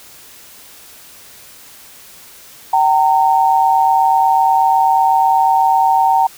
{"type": "tone pair together", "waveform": "sine", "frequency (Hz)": [769, 917.1], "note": ["G5", "A#5"], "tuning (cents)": [-33, -29], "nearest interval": "minor third", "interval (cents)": 304, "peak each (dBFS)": -12, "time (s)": [2.73, 6.27], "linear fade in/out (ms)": 5, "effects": ["white hiss -40 dBFS RMS until 6.37 s"]}